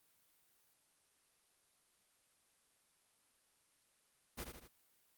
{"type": "noise with echo", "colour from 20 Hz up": "pink", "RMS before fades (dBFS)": -44, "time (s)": [4.37, 4.45], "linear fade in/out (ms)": 20, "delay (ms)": 78, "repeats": 3, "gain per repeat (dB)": -5, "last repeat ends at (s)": 4.684, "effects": ["white hiss -74 dBFS RMS until 5.17 s", "Opus 32 kbps"]}